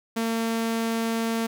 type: tone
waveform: sawtooth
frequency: 227.3 Hz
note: A#3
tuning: 43 cents flat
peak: -20 dBFS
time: 0.16-1.47 s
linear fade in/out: 10 ms
effects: none